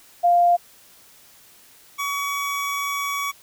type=tone pair in turn; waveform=sine / 25% pulse; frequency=698.5 / 1130.5 Hz; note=F5 / C#6; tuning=0 / +34 cents; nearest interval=minor sixth; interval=834 cents; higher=second; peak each=-13 / -20 dBFS; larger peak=first; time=0.23-0.57 / 1.98-3.32 s; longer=second; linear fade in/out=20 ms; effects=white hiss -51 dBFS RMS until 3.42 s

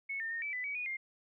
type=tone with pitch steps; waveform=sine; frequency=2202 / 1810 / 1840 / 2309 / 1998 / 2270 / 2463 / 2116 Hz; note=C#7 / A6 / A#6 / D7 / B6 / C#7 / D#7 / C7; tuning=-12 / +48 / -23 / -30 / +20 / +41 / -18 / +19 cents; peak=-35 dBFS; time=0.09-0.97 s; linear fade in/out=10 ms; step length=110 ms; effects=none

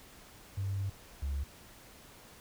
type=tone pair in turn; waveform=triangle; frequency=98 / 69.49 Hz; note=G2 / C#2; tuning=0 / +5 cents; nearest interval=tritone; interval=595 cents; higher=first; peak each=-28 dBFS; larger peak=neither; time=0.57-0.9 / 1.22-1.44 s; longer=first; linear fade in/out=10 ms; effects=tanh soft clip ceiling -29 dBFS + pink hiss -55 dBFS RMS until 2.4 s

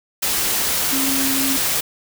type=tone in noise; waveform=sine; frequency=270 Hz; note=C#4; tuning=45 cents flat; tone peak=-22 dBFS; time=0.92-1.57 s; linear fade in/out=10 ms; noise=white; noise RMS=-20 dBFS; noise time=0.22-1.81 s; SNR=-5 dB; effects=none

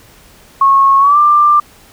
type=tone with pitch glide; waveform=sine; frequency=1094 to 1186.1 Hz; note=C#6 to D6; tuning=-23 to +17 cents; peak=-5 dBFS; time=0.61-1.6 s; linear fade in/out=5 ms; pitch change=+140 cents; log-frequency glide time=0.99-1.18 s; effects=pink hiss -43 dBFS RMS until 1.92 s

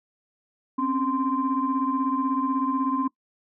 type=tone cluster; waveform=sine; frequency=260.4 / 276.6 / 1040 Hz; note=C4 / C#4 / C6; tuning=-8 / -4 / -11 cents; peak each=-26 dBFS; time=0.78-3.08 s; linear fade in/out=10 ms; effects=noise-tail reverb RT60 0.1 s tail -22 dB re dry + tanh soft clip ceiling -13 dBFS

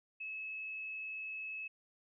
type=tone; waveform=sine; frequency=2589 Hz; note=E7; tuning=32 cents flat; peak=-40 dBFS; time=0.2-1.68 s; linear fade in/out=10 ms; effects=none

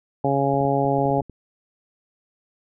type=harmonic tone; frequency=138.59 Hz; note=C#3; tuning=in tune; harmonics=1 / 2 / 3 / 4 / 5 / 6; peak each=-25 / -25 / -25 / -25 / -25 / -25 dBFS; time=0.24-1.21 s; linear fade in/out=5 ms
type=clicks; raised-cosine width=3 ms; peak=-26 dBFS; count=10; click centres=0.54 / 0.61 / 0.652 / 0.852 / 0.988 / 1.056 / 1.105 / 1.182 / 1.217 / 1.297 s
effects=none

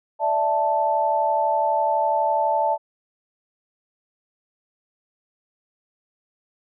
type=chord; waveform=sine; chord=D suspended second; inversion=none; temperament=equal; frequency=587.3 / 659.3 / 880 Hz; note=D5 / E5 / A5; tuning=0 / 0 / 0 cents; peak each=-25 / -24 / -20 dBFS; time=0.19-2.78 s; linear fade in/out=50 ms; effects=none

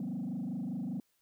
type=tone with frequency modulation; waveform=sine; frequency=215 Hz; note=A3; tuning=40 cents flat; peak=-32 dBFS; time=0-1 s; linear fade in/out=2 ms; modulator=25 Hz; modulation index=2.1; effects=tanh soft clip ceiling -32 dBFS + white hiss -75 dBFS RMS until 1.21 s

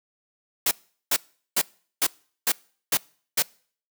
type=noise bursts; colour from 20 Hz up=white; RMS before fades=-21 dBFS; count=7; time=0.66-3.424 s; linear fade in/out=5 ms; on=52 ms; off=400 ms; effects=noise-tail reverb RT60 0.5 s tail -25 dB re dry + high-pass 150 Hz 12 dB/octave

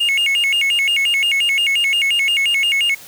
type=tone with vibrato; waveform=triangle; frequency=2492 Hz; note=D#7; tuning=2 cents sharp; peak=-12 dBFS; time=0-2.95 s; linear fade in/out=10 ms; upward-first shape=square; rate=5.7 Hz; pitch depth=220 cents each way; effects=white hiss -39 dBFS RMS until 3.07 s

